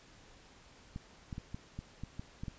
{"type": "clicks", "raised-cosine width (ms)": 5, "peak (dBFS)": -28, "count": 9, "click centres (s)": [0.961, 1.328, 1.381, 1.545, 1.79, 2.036, 2.195, 2.435, 2.482], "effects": ["pink hiss -59 dBFS RMS until 2.58 s", "resampled to 16000 Hz"]}